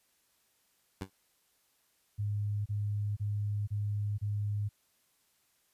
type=tone with exponential decay; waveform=15% pulse; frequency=95.5 Hz; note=G2; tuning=45 cents flat; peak=-27 dBFS; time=1.01-1.1 s; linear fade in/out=5 ms; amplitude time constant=18 ms
type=tone bursts; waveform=sine; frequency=103.4 Hz; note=G#2; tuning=7 cents flat; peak=-30 dBFS; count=5; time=2.18-4.692 s; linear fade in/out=20 ms; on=480 ms; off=28 ms
effects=white hiss -72 dBFS RMS until 5.73 s + resampled to 32000 Hz